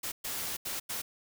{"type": "noise bursts at uneven times", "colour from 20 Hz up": "white", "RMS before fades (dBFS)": -36, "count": 4, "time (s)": [[0.03, 0.12], [0.24, 0.57], [0.65, 0.8], [0.89, 1.02]], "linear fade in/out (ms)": 10, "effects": []}